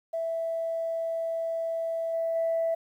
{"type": "tone with level steps", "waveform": "sine", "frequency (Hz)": 659.3, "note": "E5", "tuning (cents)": 0, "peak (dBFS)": [-27, -25, -23], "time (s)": [0.13, 2.75], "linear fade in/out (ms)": 10, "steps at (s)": [2.13, 2.35], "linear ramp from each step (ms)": 10, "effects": ["tanh soft clip ceiling -20 dBFS", "10-bit"]}